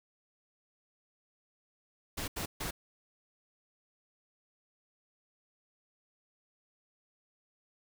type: noise bursts at uneven times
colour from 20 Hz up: pink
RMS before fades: -37 dBFS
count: 3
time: 2.17-2.28 / 2.36-2.46 / 2.6-2.71 s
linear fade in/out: 10 ms
effects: none